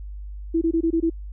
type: tone bursts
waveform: sine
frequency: 329.6 Hz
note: E4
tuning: in tune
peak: -17 dBFS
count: 6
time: 0.54-1.1 s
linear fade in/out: 10 ms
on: 75 ms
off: 22 ms
effects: added 50 Hz sine -32 dBFS peak until 1.32 s